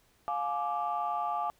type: chord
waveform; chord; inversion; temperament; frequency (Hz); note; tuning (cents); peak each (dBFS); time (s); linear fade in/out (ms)
sine; D diminished; first; just; 704.8 / 845.8 / 1174.7; F5 / Ab5 / D6; +16 / +31 / 0; -33; 0.28-1.5; 0
effects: tanh soft clip ceiling -22 dBFS + pink hiss -67 dBFS RMS until 1.59 s